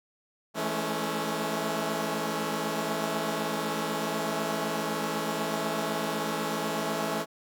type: chord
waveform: 10% pulse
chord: A major seventh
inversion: second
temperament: equal with one note detuned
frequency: 164.81 / 212 / 220 / 277.2 Hz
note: E3 / G#3 / A3 / C#4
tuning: 0 / +36 / 0 / 0 cents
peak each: -26 dBFS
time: 0.54-7.26 s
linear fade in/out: 50 ms
effects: none